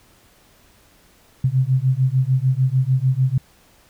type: beating tone pair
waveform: sine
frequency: 127.4 / 134.1 Hz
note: C3 / C3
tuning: -46 / +43 cents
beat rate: 6.7 Hz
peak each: -18 dBFS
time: 1.44-3.38 s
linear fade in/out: 5 ms
effects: pink hiss -54 dBFS RMS until 3.89 s